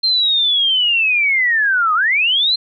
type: linear two-way sweep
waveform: sine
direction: down then up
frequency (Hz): 4186 to 1210 to 4186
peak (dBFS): -12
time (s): 0.03-2.56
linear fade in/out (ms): 10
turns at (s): 1.94
effects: none